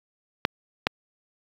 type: clicks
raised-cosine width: 0.3 ms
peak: -3 dBFS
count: 2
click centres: 0.451 / 0.869 s
effects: high-pass 80 Hz 12 dB/octave + 7-bit